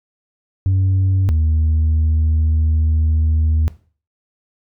sine tone pair in turn, 94.9 / 78.58 Hz, F#2 / D#2, +44 / +18 cents, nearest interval minor third, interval 326 cents, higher first, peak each -10 dBFS, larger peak neither, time 0.66-1.29 / 1.29-3.68 s, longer second, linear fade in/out 0 ms, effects noise-tail reverb RT60 0.4 s tail -19 dB re dry + tanh soft clip ceiling -11 dBFS

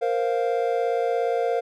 triangle chord, Bb suspended second, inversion none, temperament equal, 466.2 / 523.3 / 698.5 Hz, Bb4 / C5 / F5, 0 / 0 / 0 cents, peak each -22 / -25 / -24 dBFS, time 0.01-1.61 s, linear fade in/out 20 ms, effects none

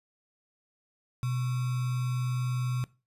sine tone with sample-and-hold, 125.6 Hz, B2, 30 cents sharp, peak -27 dBFS, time 1.23-2.84 s, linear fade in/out 0 ms, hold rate 1225 Hz, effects noise-tail reverb RT60 0.3 s tail -20 dB re dry + resampled to 32000 Hz

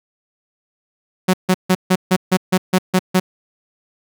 sawtooth tone bursts, 185 Hz, F#3, in tune, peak -7 dBFS, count 10, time 1.28-3.2 s, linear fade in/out 10 ms, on 57 ms, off 150 ms, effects none

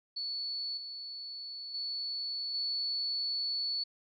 sine tone with level steps, 4435 Hz, C#8, in tune, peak -34 / -40 / -34 / -31 dBFS, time 0.16-3.84 s, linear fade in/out 10 ms, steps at 0.77 / 1.74 / 2.54 s, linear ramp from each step 5 ms, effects none

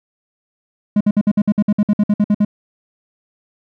triangle tone bursts, 207.7 Hz, G#3, in tune, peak -8 dBFS, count 15, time 0.96-2.449 s, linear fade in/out 5 ms, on 47 ms, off 56 ms, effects none

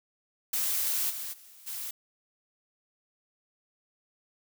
blue noise with level steps, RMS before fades -29 / -37 / -53 / -37 dBFS, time 0.53-1.91 s, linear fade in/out 5 ms, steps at 1.09 / 1.32 / 1.66 s, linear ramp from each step 20 ms, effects none

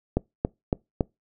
click train, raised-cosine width 2 ms, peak -8 dBFS, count 4, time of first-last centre 0.17-1.008 s, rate 3.58 Hz, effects noise-tail reverb RT60 0.2 s tail -25 dB re dry

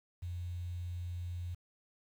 sine tone with quantisation, 88.1 Hz, F2, 16 cents sharp, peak -37 dBFS, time 0.22-1.55 s, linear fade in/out 10 ms, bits 10, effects none

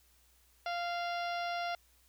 harmonic tone with a mistuned harmonic, 695 Hz, F5, 9 cents flat, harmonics 1 / 2 / 3 / 4 / 5 / 6 / 7 / 8, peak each -35 / -41 / -45 / -47 / -49 / -51 / -52 / -53 dBFS, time 0.66-1.75 s, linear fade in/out 2 ms, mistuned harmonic 5, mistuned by -21 cents, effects added 60 Hz sine -68 dBFS peak until 2.08 s + white hiss -68 dBFS RMS until 2.08 s

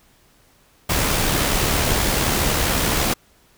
pink noise with amplitude modulation, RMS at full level -18 dBFS, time 0.89-3.14 s, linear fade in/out 10 ms, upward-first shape sine, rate 72.1 Hz, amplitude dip 35%, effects pink hiss -56 dBFS RMS until 3.57 s

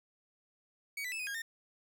40% pulse tone with pitch steps, 2251 / 1989 / 2622 / 2497 / 1630 / 1822 Hz, C#7 / B6 / E7 / D#7 / G#6 / A#6, +26 / +12 / -10 / +6 / -33 / -40 cents, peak -36 dBFS, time 0.97-1.42 s, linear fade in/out 5 ms, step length 75 ms, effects none

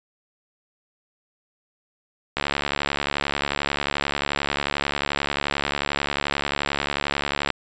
click train, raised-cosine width 0.3 ms, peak -6 dBFS, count 367, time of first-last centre 2.37-7.503 s, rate 71.3 Hz, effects resampled to 16000 Hz

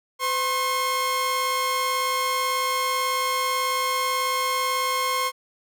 sawtooth tone pair together, 507.9 / 1074 Hz, B4 / C6, +48 / +45 cents, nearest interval octave + minor second, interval 1297 cents, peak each -26 / -19 dBFS, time 0.19-5.32 s, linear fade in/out 50 ms, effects none

